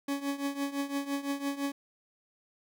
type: tone with tremolo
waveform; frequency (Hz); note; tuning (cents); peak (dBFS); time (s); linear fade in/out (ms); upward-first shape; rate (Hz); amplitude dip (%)
40% pulse; 280; C#4; +18; -27; 0.08-1.72; 5; triangle; 5.9; 85
effects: none